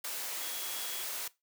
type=tone in noise; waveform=sine; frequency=3330 Hz; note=G#7; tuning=4 cents sharp; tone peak=-46 dBFS; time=0.41-1.03 s; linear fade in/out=5 ms; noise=white; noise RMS=-38 dBFS; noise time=0.04-1.28 s; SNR=-11 dB; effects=noise-tail reverb RT60 0.2 s tail -19 dB re dry + high-pass 400 Hz 12 dB/octave